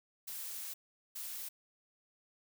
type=noise bursts at uneven times; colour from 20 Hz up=blue; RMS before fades=-43 dBFS; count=2; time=0.27-0.74 / 1.15-1.49 s; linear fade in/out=10 ms; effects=none

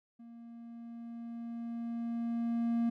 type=tone with level ramp; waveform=triangle; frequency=233.1 Hz; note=A#3; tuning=in tune; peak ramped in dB=-47 to -25 dBFS; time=0.19-2.9 s; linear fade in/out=10 ms; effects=none

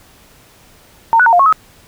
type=tone with pitch steps; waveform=sine; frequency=913 / 1477 / 917 / 705 / 1097 / 1276 Hz; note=A#5 / F#6 / A#5 / F5 / C#6 / D#6; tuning=-36 / -3 / -29 / +16 / -18 / +43 cents; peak=-6 dBFS; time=1.13-1.526 s; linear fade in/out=0 ms; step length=66 ms; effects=pink hiss -46 dBFS RMS until 1.87 s

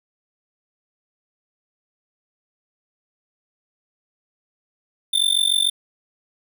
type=tone with amplitude modulation; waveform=square; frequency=3559 Hz; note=A7; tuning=19 cents sharp; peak=-13 dBFS; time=5.13-5.7 s; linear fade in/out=10 ms; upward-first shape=sine; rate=46.7 Hz; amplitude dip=95%; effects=none

